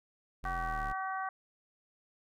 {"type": "linear sweep", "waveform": "square", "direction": "down", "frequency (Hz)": [45.61, 34.65], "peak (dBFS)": -39, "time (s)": [0.43, 0.93], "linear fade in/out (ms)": 10}
{"type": "harmonic tone", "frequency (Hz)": 381.2, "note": "G4", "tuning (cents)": -48, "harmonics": [2, 3, 4, 5], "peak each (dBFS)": [-37, -38, -41, -46], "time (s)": [0.45, 1.29], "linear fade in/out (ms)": 2}
{"effects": []}